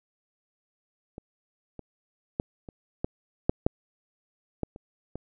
clicks, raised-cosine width 2 ms, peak -26 / -26 / -13 / -28 / -14 / -7 / -7 / -15 / -29 / -22 dBFS, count 10, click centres 1.181 / 1.793 / 2.399 / 2.688 / 3.045 / 3.495 / 3.665 / 4.633 / 4.761 / 5.156 s, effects none

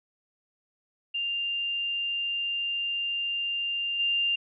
sine tone with level steps, 2794 Hz, F7, in tune, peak -27 / -23 dBFS, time 1.14-4.36 s, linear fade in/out 10 ms, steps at 3.99 s, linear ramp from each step 10 ms, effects none

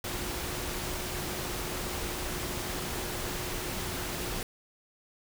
sine tone in noise, 360 Hz, F#4, 47 cents flat, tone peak -43 dBFS, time 0.04-4.43 s, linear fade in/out 2 ms, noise pink, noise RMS -35 dBFS, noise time 0.04-4.43 s, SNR -11 dB, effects none

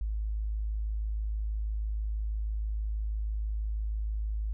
sine tone, 53.1 Hz, G#1, 39 cents sharp, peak -29 dBFS, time 0.01-4.53 s, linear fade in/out 0 ms, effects none

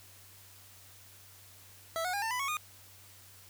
25% pulse tone with pitch steps, 657 / 729 / 808.9 / 897.5 / 995.8 / 1104.9 / 1226 Hz, E5 / F#5 / G#5 / A5 / B5 / C#6 / D#6, -6 / -26 / -46 / +34 / +14 / -6 / -26 cents, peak -28 dBFS, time 1.96-2.569 s, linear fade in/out 0 ms, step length 87 ms, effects added 96 Hz sine -60 dBFS peak until 3.49 s + white hiss -56 dBFS RMS until 3.49 s

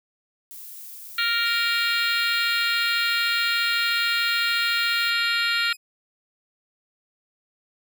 violet noise, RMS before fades -40 dBFS, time 0.51-5.1 s, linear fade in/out 0 ms
harmonic tone, 466.2 Hz, A#4, in tune, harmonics 3 / 4 / 5 / 6 / 7 / 8 / 9, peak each -25 / -29 / -28 / -29 / -32 / -31 / -28 dBFS, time 1.18-5.73 s, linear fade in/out 5 ms
10% pulse tone with vibrato, 2489 Hz, D#7, in tune, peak -31 dBFS, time 1.45-5.77 s, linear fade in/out 20 ms, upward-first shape sine, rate 7.3 Hz, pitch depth 27 cents each way
effects none

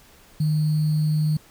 sine tone with sample-and-hold, 153.5 Hz, D#3, 23 cents flat, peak -18 dBFS, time 0.4-1.37 s, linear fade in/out 5 ms, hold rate 4410 Hz, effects pink hiss -52 dBFS RMS until 1.5 s

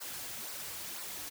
white noise with flanger, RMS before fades -42 dBFS, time 0-1.3 s, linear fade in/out 20 ms, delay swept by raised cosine 0.3 to 5.1 ms, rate 2 Hz, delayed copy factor -0.6, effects none

